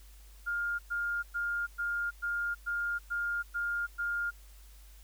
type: tone bursts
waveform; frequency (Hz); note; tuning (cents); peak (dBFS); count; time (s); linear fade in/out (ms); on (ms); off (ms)
sine; 1410; F6; +16; -30; 9; 0.46-4.31; 20; 330; 110
effects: added 50 Hz sine -51 dBFS peak until 5.03 s + white hiss -61 dBFS RMS until 5.03 s